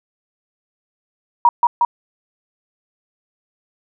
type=tone with echo; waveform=sine; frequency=952 Hz; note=A#5; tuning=36 cents sharp; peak=-7 dBFS; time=1.45-1.49 s; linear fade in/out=2 ms; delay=180 ms; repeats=2; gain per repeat=-2 dB; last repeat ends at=1.85 s; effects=none